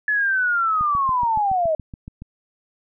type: linear sweep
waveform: sine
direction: down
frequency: 1721 to 611 Hz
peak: -17 dBFS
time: 0.08-1.75 s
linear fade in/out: 2 ms
type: click train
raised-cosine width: 5 ms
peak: -22 dBFS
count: 11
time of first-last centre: 0.81-2.22 s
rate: 7.09 Hz
effects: none